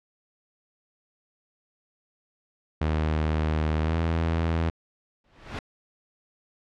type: tone with pitch glide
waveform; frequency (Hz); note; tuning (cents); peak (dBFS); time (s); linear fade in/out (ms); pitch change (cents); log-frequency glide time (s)
sawtooth; 77.78 to 82.26; D#2 to E2; 0 to -3; -19; 2.81-4.7; 5; +97; 3.82-3.96
type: noise with exponential growth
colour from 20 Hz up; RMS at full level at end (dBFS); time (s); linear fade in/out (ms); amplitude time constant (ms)
pink; -29; 5.24-5.59; 2; 76
effects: low-pass 3000 Hz 12 dB/octave